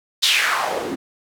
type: noise with band-pass filter sweep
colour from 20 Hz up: white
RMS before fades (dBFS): -20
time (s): 0.22-0.96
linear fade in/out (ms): 20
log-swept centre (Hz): 4100 to 260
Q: 3
effects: none